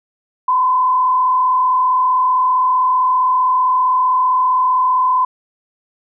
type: tone with frequency modulation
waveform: sine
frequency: 1017 Hz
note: C6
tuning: 50 cents flat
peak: -11 dBFS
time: 0.48-5.25 s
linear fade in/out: 5 ms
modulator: 35.4 Hz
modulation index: 0.62
effects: none